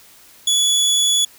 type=tone; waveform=25% pulse; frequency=3411 Hz; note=G#7; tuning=46 cents sharp; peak=-10 dBFS; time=0.47-1.25 s; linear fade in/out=5 ms; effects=white hiss -47 dBFS RMS until 1.38 s